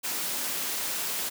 white high-pass noise, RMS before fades -31 dBFS, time 0.03-1.3 s, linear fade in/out 20 ms, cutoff 170 Hz, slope 12 dB/octave, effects none

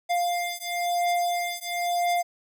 square beating tone pair, 700 / 700.99 Hz, F5 / F5, +4 / +6 cents, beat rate 0.99 Hz, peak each -28 dBFS, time 0.09-2.23 s, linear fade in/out 20 ms, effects none

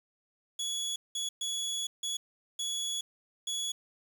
25% pulse tone bursts at uneven times, 3380 Hz, G#7, 30 cents sharp, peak -28 dBFS, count 6, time 0.59-0.96 / 1.15-1.29 / 1.41-1.87 / 2.03-2.17 / 2.59-3.01 / 3.47-3.72 s, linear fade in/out 5 ms, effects 9-bit

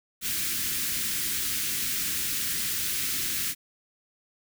white band-stop noise, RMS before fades -29 dBFS, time 0.21-3.55 s, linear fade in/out 50 ms, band 340 to 1500 Hz, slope 24 dB/octave, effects none

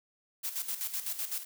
blue noise with tremolo, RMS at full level -34 dBFS, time 0.43-1.45 s, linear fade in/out 20 ms, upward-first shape square, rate 7.9 Hz, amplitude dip 65%, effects none

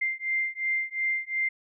sine beating tone pair, 2093 / 2095.8 Hz, C7 / C7, 0 / +2 cents, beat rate 2.8 Hz, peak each -29 / -29 dBFS, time 0.01-1.49 s, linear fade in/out 10 ms, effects none

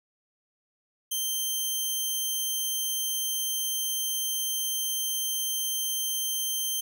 10% pulse tone, 3136 Hz, G7, in tune, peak -19 dBFS, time 1.11-6.81 s, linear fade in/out 10 ms, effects none

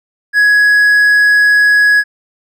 triangle tone, 1673 Hz, G#6, 12 cents sharp, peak -4 dBFS, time 0.33-2.04 s, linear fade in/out 50 ms, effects none

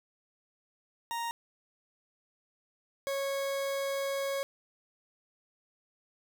40% pulse tone pair in turn, 932.3 / 550.8 Hz, A#5 / C#5, 0 / -11 cents, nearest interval major sixth, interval 911 cents, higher first, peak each -32 / -30 dBFS, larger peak second, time 1.11-1.31 / 3.07-4.43 s, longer second, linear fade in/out 0 ms, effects none

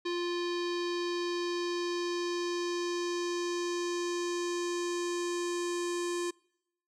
square tone with low-pass filter sweep, 349.2 Hz, F4, in tune, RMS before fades -33 dBFS, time 0.05-6.31 s, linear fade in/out 10 ms, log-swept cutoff 4300 to 8000 Hz, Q 2.4, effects noise-tail reverb RT60 0.8 s tail -26 dB re dry

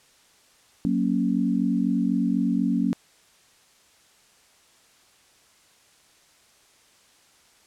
sine chord, F# major, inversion none, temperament equal, 185 / 233.1 / 277.2 Hz, F#3 / A#3 / C#4, 0 / 0 / 0 cents, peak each -25 / -24 / -25 dBFS, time 0.85-2.93 s, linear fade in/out 0 ms, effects white hiss -58 dBFS RMS until 7.66 s + low-pass 9000 Hz 12 dB/octave

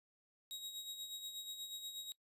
sawtooth tone with tremolo, 3801 Hz, A#7, 33 cents sharp, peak -40 dBFS, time 0.51-2.12 s, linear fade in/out 0 ms, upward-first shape sine, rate 8.3 Hz, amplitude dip 55%, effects noise-tail reverb RT60 0.1 s tail -20 dB re dry + resampled to 32000 Hz

